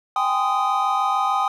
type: chord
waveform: triangle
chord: Ab major seventh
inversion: third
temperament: equal with one note detuned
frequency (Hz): 784 / 830.6 / 1027.9 / 1244.5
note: G5 / Ab5 / C6 / Eb6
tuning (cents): 0 / 0 / -31 / 0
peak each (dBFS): -21 / -25 / -24 / -20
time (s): 0.16-1.48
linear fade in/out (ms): 2
effects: none